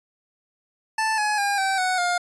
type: tone with pitch steps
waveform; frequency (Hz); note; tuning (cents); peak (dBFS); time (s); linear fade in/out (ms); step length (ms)
25% pulse; 880 / 842.7 / 807 / 772.8 / 740 / 708.6; A5 / G#5 / G#5 / G5 / F#5 / F5; 0 / +25 / -50 / -25 / 0 / +25; -17; 0.98-2.18; 5; 200
effects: resampled to 24000 Hz